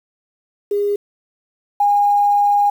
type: tone pair in turn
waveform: sine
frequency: 408.4 / 816.8 Hz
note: G#4 / G#5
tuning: -29 / -29 cents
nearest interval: octave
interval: 1200 cents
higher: second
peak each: -15 / -11 dBFS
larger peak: second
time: 0.71-0.96 / 1.8-2.7 s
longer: second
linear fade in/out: 5 ms
effects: 7-bit